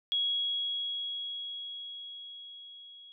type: tone with level ramp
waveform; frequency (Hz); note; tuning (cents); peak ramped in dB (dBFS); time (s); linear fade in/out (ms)
sine; 3322; G#7; 0; -26 to -49; 0.12-3.12; 0
effects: none